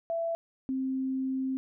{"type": "tone pair in turn", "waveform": "sine", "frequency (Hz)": [667, 263.4], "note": ["E5", "C4"], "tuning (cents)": [20, 12], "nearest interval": "octave + major third", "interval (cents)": 1608, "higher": "first", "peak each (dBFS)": -28, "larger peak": "neither", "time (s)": [[0.1, 0.35], [0.69, 1.57]], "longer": "second", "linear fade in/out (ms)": 0, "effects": []}